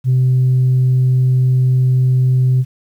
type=tone; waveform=sine; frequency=128.3 Hz; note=C3; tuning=34 cents flat; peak=-8 dBFS; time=0.04-2.65 s; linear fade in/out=50 ms; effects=tanh soft clip ceiling -7 dBFS + 8-bit